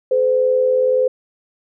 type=tone pair together; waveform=sine; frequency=430 / 511.4 Hz; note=A4 / C5; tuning=-40 / -40 cents; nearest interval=minor third; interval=300 cents; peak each=-21 / -13 dBFS; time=0.11-1.08 s; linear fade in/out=5 ms; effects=none